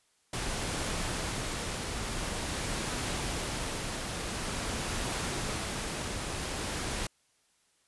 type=noise with tremolo; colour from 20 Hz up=pink; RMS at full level=-33 dBFS; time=0.33-7.07 s; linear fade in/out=5 ms; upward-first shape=triangle; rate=0.47 Hz; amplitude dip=30%; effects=white hiss -70 dBFS RMS until 7.87 s + resampled to 24000 Hz